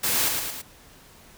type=noise with echo; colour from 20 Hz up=white; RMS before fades=-24 dBFS; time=0.03-0.29 s; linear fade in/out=10 ms; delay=110 ms; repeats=3; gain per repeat=-4 dB; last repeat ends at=0.62 s; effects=pink hiss -51 dBFS RMS until 1.37 s